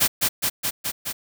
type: noise with echo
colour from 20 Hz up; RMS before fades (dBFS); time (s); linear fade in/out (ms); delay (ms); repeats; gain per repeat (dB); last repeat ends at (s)
white; -18; 0-0.08; 20; 210; 5; -2; 1.13
effects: none